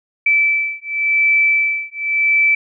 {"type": "beating tone pair", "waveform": "sine", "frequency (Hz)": [2318, 2318.91], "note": ["D7", "D7"], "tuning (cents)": [-23, -23], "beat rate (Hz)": 0.91, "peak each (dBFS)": -16, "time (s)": [0.26, 2.55], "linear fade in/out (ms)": 5, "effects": []}